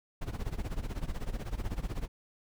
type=noise with tremolo; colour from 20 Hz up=brown; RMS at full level=-32 dBFS; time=0.21-2.08 s; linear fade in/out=10 ms; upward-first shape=sine; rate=16 Hz; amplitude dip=85%; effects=none